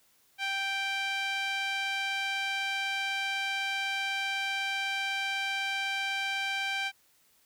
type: tone with band-pass filter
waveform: sawtooth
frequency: 784 Hz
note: G5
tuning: in tune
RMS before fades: -32 dBFS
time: 0.38-6.92 s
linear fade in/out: 50 ms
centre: 2500 Hz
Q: 1.6
effects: white hiss -66 dBFS RMS until 7.45 s